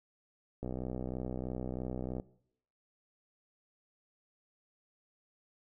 click train, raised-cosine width 2 ms, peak -25 dBFS, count 100, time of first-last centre 0.63-2.199 s, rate 63.1 Hz, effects noise-tail reverb RT60 0.7 s tail -20 dB re dry

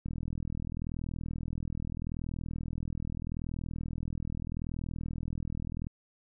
click train, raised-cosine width 5 ms, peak -24 dBFS, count 238, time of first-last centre 0.06-5.869 s, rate 40.8 Hz, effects none

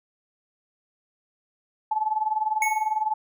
sine tone with tremolo, 865 Hz, A5, 30 cents flat, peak -19 dBFS, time 1.91-3.14 s, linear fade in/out 5 ms, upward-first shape sine, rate 20 Hz, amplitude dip 80%
square tone with exponential decay, 2206 Hz, C#7, 9 cents flat, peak -21 dBFS, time 2.62-3.03 s, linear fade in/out 2 ms, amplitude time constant 88 ms
effects none

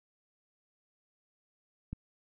click, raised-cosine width 5 ms, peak -25 dBFS, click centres 1.93 s, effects none

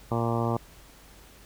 harmonic tone, 116.54 Hz, A#2, in tune, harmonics 1 / 2 / 3 / 4 / 5 / 6 / 7 / 8 / 9 / 10, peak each -28 / -31 / -33 / -34 / -35 / -36 / -36 / -37 / -38 / -38 dBFS, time 0.11-0.57 s, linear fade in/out 5 ms, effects added 50 Hz sine -53 dBFS peak until 1.45 s + pink hiss -53 dBFS RMS until 1.45 s

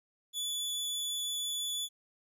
sawtooth tone, 3451 Hz, A7, 34 cents flat, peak -30 dBFS, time 0.33-1.89 s, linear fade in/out 50 ms, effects resampled to 32000 Hz + 12-bit

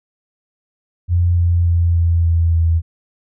sine tone with pitch steps, 87.31 / 86.36 / 85.41 / 84.48 / 83.56 / 82.65 Hz, F2 / F2 / F2 / E2 / E2 / E2, 0 / -19 / -38 / +43 / +24 / +5 cents, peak -11 dBFS, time 1.08-2.82 s, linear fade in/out 50 ms, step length 290 ms, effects none

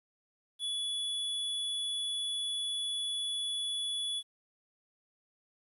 square tone, 3414 Hz, G#7, 47 cents sharp, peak -33 dBFS, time 0.59-4.23 s, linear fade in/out 50 ms, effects resampled to 32000 Hz + 11-bit

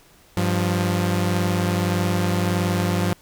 sawtooth tone pair together, 98.95 / 176.3 Hz, G2 / F3, +17 / +17 cents, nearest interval minor seventh, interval 1000 cents, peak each -18 dBFS, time 0.37-3.13 s, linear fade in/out 0 ms, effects pink hiss -53 dBFS RMS until 3.21 s

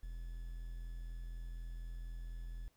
triangle tone with quantisation, 42.05 Hz, E1, 35 cents sharp, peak -40 dBFS, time 0.03-2.68 s, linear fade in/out 0 ms, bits 11, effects pink hiss -75 dBFS RMS until 2.76 s

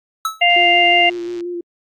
square tone with exponential decay, 1302 Hz, E6, 22 cents flat, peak -15 dBFS, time 0.25-0.43 s, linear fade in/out 2 ms, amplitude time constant 38 ms
harmonic tone, 698.5 Hz, F5, in tune, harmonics 1 / 3 / 4, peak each -14 / -14 / -14 dBFS, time 0.41-1.1 s, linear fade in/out 10 ms
click train, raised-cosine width 0.2 ms, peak -23 dBFS, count 108, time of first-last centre 0.5-1.407 s, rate 118 Hz
sine tone with vibrato, 349.2 Hz, F4, in tune, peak -22 dBFS, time 0.56-1.61 s, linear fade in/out 5 ms, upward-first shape square, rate 5.6 Hz, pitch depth 18 cents each way
effects AAC 64 kbps

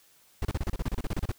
brown noise bursts, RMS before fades -28 dBFS, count 15, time 0.42-1.318 s, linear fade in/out 2 ms, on 30 ms, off 32 ms, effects white hiss -61 dBFS RMS until 1.38 s

